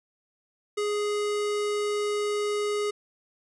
square tone, 415.3 Hz, G#4, in tune, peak -26 dBFS, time 0.77-2.91 s, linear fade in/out 10 ms, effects resampled to 24000 Hz

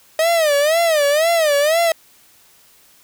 45% pulse tone with vibrato, 622.3 Hz, D#5, in tune, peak -13 dBFS, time 0.19-1.92 s, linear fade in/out 2 ms, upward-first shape sine, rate 2 Hz, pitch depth 160 cents each way, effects white hiss -51 dBFS RMS until 3.03 s

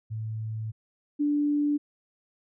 sine tone pair in turn, 110 / 292.6 Hz, A2 / D4, 0 / -6 cents, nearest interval octave + perfect fourth, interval 1694 cents, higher second, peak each -30 / -22 dBFS, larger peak second, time 0.1-0.72 / 1.19-1.78 s, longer first, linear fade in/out 20 ms, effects none

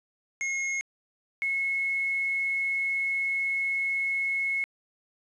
square / sine tone pair in turn, 2161 / 2182 Hz, C#7 / C#7, -45 / -28 cents, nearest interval unison, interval 17 cents, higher second, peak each -28 / -25 dBFS, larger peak second, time 0.41-0.81 / 1.42-4.64 s, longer second, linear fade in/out 0 ms, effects resampled to 22050 Hz + 9-bit

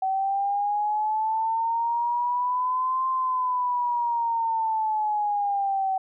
sine linear two-way sweep, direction up then down, 759 to 1046.5 to 759 Hz, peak -22 dBFS, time 0.02-5.98 s, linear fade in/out 5 ms, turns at 3.07 s, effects none

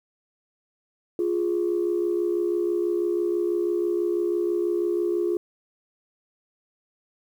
sine tone pair together, 349.2 / 415.3 Hz, F4 / G#4, 0 / 0 cents, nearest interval minor third, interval 300 cents, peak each -22 / -26 dBFS, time 1.19-5.37 s, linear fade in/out 2 ms, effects tanh soft clip ceiling -15 dBFS + 9-bit

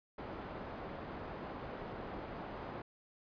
white low-pass noise, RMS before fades -45 dBFS, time 0.18-2.82 s, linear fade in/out 5 ms, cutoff 820 Hz, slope 12 dB/octave, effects resampled to 11025 Hz

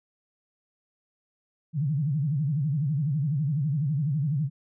sine tone with vibrato, 146 Hz, D3, 10 cents flat, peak -23 dBFS, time 1.73-4.5 s, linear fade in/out 50 ms, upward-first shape sine, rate 12 Hz, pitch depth 190 cents each way, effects none

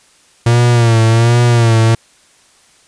45% pulse tone with vibrato, 116.54 Hz, A#2, in tune, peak -7 dBFS, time 0.46-1.95 s, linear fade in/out 5 ms, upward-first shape sine, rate 1.3 Hz, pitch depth 62 cents each way, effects white hiss -49 dBFS RMS until 2.87 s + resampled to 22050 Hz

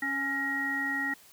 harmonic tone with a mistuned harmonic, 277.3 Hz, C#4, 1 cent sharp, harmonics 1 / 3 / 5 / 7, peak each -36 / -40 / -41 / -29 dBFS, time 0.02-1.14 s, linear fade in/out 5 ms, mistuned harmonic 7, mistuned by -45 cents, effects white hiss -56 dBFS RMS until 1.32 s

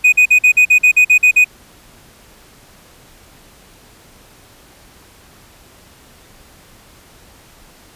triangle tone bursts, 2489 Hz, D#7, in tune, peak -4 dBFS, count 11, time 0.04-1.445 s, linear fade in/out 10 ms, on 85 ms, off 47 ms, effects pink hiss -45 dBFS RMS until 7.95 s + resampled to 32000 Hz

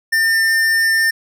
sine tone with hard clipping, 1801 Hz, A6, 40 cents sharp, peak -14 dBFS, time 0.12-1.11 s, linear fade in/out 10 ms, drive 14 dB, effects none

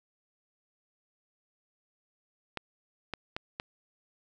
clicks, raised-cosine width 0.3 ms, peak -18 dBFS, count 4, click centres 2.573 / 3.137 / 3.365 / 3.599 s, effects none

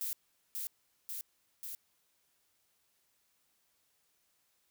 violet noise with echo, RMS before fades -37 dBFS, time 0.01-0.13 s, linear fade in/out 0 ms, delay 540 ms, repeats 3, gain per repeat -2 dB, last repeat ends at 1.75 s, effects white hiss -75 dBFS RMS until 4.7 s

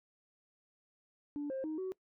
sine tone with pitch steps, 290.8 / 531 / 312.1 / 375.6 Hz, D4 / C5 / D#4 / F#4, -17 / +25 / +5 / +26 cents, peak -34 dBFS, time 1.36-1.92 s, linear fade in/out 0 ms, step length 140 ms, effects noise-tail reverb RT60 0.1 s tail -22 dB re dry + tanh soft clip ceiling -33 dBFS

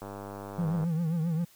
click train, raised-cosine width 1 ms, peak -26 dBFS, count 83, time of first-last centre 0.02-0.84 s, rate 100 Hz
triangle tone with vibrato, 164.81 Hz, E3, in tune, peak -24 dBFS, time 0.58-1.45 s, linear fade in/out 10 ms, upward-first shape triangle, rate 7.5 Hz, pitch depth 120 cents each way
effects white hiss -59 dBFS RMS until 1.55 s

